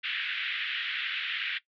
white band-pass noise, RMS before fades -33 dBFS, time 0.03-1.59 s, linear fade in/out 20 ms, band 1500 to 3400 Hz, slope 48 dB/octave, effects noise-tail reverb RT60 0.1 s tail -18 dB re dry

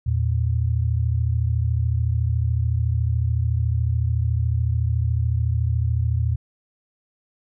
sine tone pair together, 81.67 / 115.5 Hz, E2 / A#2, -16 / -16 cents, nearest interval tritone, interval 600 cents, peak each -21 dBFS, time 0.06-6.36 s, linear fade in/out 10 ms, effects none

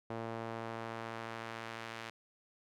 sawtooth tone with band-pass filter sweep, 114 Hz, A#2, 38 cents flat, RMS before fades -43 dBFS, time 0.1-2.1 s, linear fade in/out 5 ms, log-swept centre 640 to 2200 Hz, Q 0.76, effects none

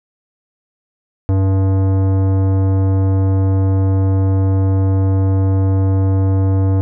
sine tone with tanh clipping, 96 Hz, G2, 36 cents flat, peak -13 dBFS, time 1.29-6.81 s, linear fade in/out 0 ms, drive 16 dB, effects none

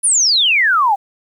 sine exponential sweep, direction down, 10260 to 760 Hz, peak -10 dBFS, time 0.03-0.96 s, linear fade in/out 20 ms, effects 8-bit

